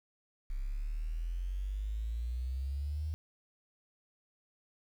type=exponential sweep; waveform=sine; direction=up; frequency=32.65 to 79.3 Hz; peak=-33 dBFS; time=0.5-3.14 s; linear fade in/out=0 ms; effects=10-bit